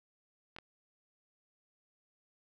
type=clicks; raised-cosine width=0.3 ms; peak=-30 dBFS; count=2; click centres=0.564 / 0.586 s; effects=none